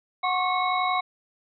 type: tone cluster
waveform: sine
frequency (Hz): 735 / 1083 / 1134 / 2191 / 3844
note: F#5 / C#6 / C#6 / C#7 / B7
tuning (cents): -12 / -41 / +39 / -21 / -48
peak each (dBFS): -26 / -26 / -32 / -30 / -34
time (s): 0.23-1.01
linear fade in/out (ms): 10
effects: none